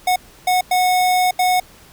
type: tone bursts at uneven times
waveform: square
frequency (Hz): 732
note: F#5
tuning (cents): -19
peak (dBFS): -14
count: 4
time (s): 0.07-0.16 / 0.47-0.61 / 0.71-1.31 / 1.39-1.6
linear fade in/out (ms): 5
effects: pink hiss -46 dBFS RMS until 1.92 s